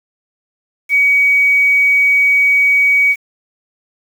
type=tone with quantisation; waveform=sine; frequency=2260 Hz; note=C#7; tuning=33 cents sharp; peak=-8 dBFS; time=0.89-3.16 s; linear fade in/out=50 ms; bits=6; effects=none